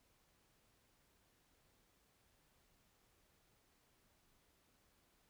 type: silence
effects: pink hiss -75 dBFS RMS until 5.29 s